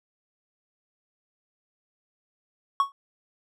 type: tone with exponential decay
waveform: triangle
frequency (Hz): 1108.7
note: C#6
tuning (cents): 0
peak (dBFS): -13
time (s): 2.8-2.92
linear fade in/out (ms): 1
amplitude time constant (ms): 26
effects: none